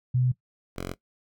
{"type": "tone pair in turn", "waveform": ["sine", "5% pulse"], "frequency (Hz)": [126, 45.2], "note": ["B2", "F#1"], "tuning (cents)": [35, -40], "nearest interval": "octave + tritone", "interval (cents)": 1775, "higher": "first", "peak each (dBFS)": [-20, -21], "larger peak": "first", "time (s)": [[0.14, 0.32], [0.76, 0.94]], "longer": "neither", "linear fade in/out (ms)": 10, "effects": ["noise-tail reverb RT60 0.1 s tail -17 dB re dry"]}